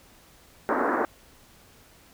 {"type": "band-pass noise", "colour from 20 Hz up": "pink", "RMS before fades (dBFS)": -25, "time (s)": [0.69, 1.05], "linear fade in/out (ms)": 0, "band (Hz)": [240, 1700], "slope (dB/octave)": 48, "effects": ["pink hiss -55 dBFS RMS until 2.13 s"]}